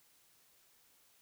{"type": "silence", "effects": ["white hiss -68 dBFS RMS until 1.21 s"]}